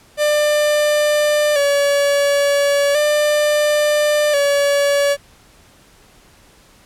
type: tone with vibrato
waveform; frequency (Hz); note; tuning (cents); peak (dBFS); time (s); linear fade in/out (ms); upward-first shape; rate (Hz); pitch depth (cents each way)
45% pulse; 582; D5; -16; -13; 0.17-5.17; 50; square; 0.36; 42
effects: pink hiss -49 dBFS RMS until 6.85 s + low-pass 12000 Hz 12 dB/octave